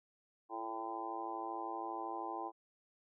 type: harmonic tone with a mistuned harmonic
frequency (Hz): 112.7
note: A2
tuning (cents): +42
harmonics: 3 / 4 / 5 / 6 / 7 / 8 / 9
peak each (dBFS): -46 / -51 / -53 / -51 / -43 / -48 / -45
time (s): 0.49-2.52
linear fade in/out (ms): 50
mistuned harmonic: 4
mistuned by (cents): -41
effects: none